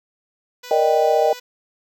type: tone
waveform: 5% pulse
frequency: 493.9 Hz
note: B4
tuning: in tune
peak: -23 dBFS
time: 0.63-1.4 s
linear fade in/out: 10 ms
type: chord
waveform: sine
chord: Eb major seventh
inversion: second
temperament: equal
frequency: 466.2 / 587.3 / 622.3 / 784 Hz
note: Bb4 / D5 / Eb5 / G5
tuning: 0 / 0 / 0 / 0 cents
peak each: -19 / -22 / -18 / -19 dBFS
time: 0.71-1.33 s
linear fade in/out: 2 ms
effects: none